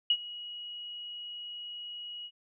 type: tone with ADSR envelope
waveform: sine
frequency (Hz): 2905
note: F#7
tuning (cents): -32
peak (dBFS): -20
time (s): 0.1-2.31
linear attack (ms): 4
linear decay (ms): 60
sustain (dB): -19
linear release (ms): 58
effects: none